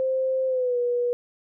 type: tone with pitch glide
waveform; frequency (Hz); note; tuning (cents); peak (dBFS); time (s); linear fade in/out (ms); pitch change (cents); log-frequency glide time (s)
sine; 523.3 to 485.4; C5 to B4; 0 to -30; -21; 0-1.13; 0; -130; 0.47-0.78
effects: none